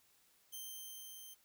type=tone with level ramp; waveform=5% pulse; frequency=3129 Hz; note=G7; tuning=4 cents flat; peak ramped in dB=-36 to -43 dBFS; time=0.52-1.35 s; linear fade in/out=20 ms; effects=white hiss -71 dBFS RMS until 1.44 s